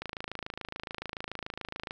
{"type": "click train", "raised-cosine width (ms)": 0.3, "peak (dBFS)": -20, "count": 52, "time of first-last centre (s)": [0.02, 1.909], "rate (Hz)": 27, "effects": []}